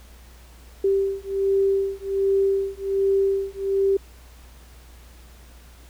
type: beating tone pair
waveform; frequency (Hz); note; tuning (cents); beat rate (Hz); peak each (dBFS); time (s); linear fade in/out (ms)
sine; 390.7 / 392; G4 / G4; -6 / 0; 1.3; -22 / -22; 0.84-3.97; 5
effects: added 60 Hz sine -45 dBFS peak until 5.89 s + pink hiss -52 dBFS RMS until 5.89 s